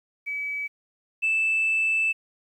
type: tone pair in turn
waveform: sine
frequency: 2286 / 2637 Hz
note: D7 / E7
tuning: -47 / 0 cents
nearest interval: major second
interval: 247 cents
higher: second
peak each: -27 / -19 dBFS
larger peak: second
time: 0.26-0.68 / 1.22-2.13 s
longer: second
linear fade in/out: 20 ms
effects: tanh soft clip ceiling -17 dBFS + 10-bit